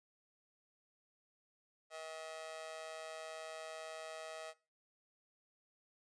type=tone with amplitude modulation; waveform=sawtooth; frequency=638 Hz; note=D#5; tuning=43 cents sharp; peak=-38 dBFS; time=1.9-4.54 s; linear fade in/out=50 ms; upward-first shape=sine; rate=158 Hz; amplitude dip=85%; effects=noise-tail reverb RT60 0.3 s tail -19 dB re dry + resampled to 22050 Hz